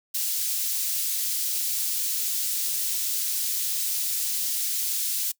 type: high-pass noise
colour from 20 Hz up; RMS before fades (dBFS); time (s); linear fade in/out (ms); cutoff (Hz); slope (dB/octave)
white; -27; 0.14-5.32; 10; 4300; 12
effects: noise-tail reverb RT60 0.1 s tail -22 dB re dry